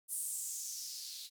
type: noise with band-pass filter sweep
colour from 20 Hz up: violet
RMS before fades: -42 dBFS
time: 0.08-1.3 s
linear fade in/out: 50 ms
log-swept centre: 10000 to 3800 Hz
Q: 3.5
effects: none